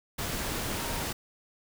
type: tone in noise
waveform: sine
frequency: 932.3 Hz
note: A#5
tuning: in tune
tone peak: -41 dBFS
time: 0.75-1.02 s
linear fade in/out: 10 ms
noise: pink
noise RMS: -33 dBFS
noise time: 0.18-1.13 s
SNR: -11 dB
effects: none